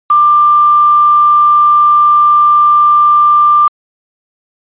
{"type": "tone with quantisation", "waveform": "sine", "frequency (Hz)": 1188, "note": "D6", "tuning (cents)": 20, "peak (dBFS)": -4, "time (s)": [0.1, 3.68], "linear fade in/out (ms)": 5, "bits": 4, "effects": ["resampled to 8000 Hz"]}